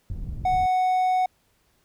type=low-pass noise; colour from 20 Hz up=pink; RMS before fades=-32 dBFS; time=0.1-0.66 s; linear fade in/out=2 ms; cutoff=120 Hz; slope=12 dB/octave
type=tone; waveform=triangle; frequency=740 Hz; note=F#5; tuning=in tune; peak=-17 dBFS; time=0.45-1.26 s; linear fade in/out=5 ms
effects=pink hiss -66 dBFS RMS until 1.84 s